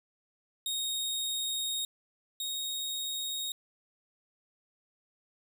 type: tone pair in turn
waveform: sawtooth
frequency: 3731 / 3748 Hz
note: A#7 / A#7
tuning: +1 / +9 cents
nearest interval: unison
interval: 8 cents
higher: second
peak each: -28 / -30 dBFS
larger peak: first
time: 0.66-1.85 / 2.4-3.52 s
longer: first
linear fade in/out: 2 ms
effects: none